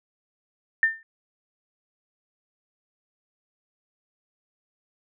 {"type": "tone with exponential decay", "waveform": "sine", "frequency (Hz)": 1800, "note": "A6", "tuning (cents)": 39, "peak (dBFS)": -13, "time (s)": [0.83, 1.03], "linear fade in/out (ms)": 1, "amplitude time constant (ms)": 42, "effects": []}